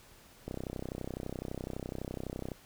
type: click train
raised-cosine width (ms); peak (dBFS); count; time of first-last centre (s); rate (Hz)
2; -24; 66; 0.48-2.518; 31.9
effects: pink hiss -58 dBFS RMS until 2.65 s